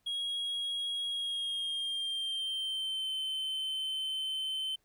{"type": "tone with pitch glide", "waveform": "triangle", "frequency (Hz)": [3298, 3077], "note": ["G#7", "G7"], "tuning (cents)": [-13, -33], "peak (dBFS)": -31, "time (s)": [0.06, 4.76], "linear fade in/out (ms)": 10, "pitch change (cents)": -120, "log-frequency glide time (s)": [1.09, 3.12], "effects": ["pink hiss -75 dBFS RMS until 4.84 s"]}